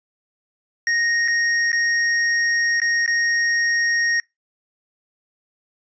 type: tone with dropouts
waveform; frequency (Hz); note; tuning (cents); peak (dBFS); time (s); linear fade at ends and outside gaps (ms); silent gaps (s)
square; 1864.7; A#6; 0; -18; 0.87-4.2; 1; 1.278-1.282 / 1.718-1.729 / 2.801-2.817 / 3.062-3.077
effects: noise-tail reverb RT60 0.2 s tail -26 dB re dry + resampled to 16000 Hz